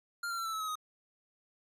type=tone with pitch steps; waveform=square; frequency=1399 / 1373.4 / 1348.2 / 1323.5 / 1299.3 / 1275.5 / 1252.1 Hz; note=F6 / F6 / E6 / E6 / E6 / D#6 / D#6; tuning=+3 / -29 / +39 / +7 / -25 / +43 / +11 cents; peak=-35 dBFS; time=0.23-0.755 s; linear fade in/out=5 ms; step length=75 ms; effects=resampled to 32000 Hz